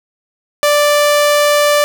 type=tone; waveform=sawtooth; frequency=587.3 Hz; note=D5; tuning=in tune; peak=-5 dBFS; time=0.63-1.84 s; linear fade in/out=0 ms; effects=none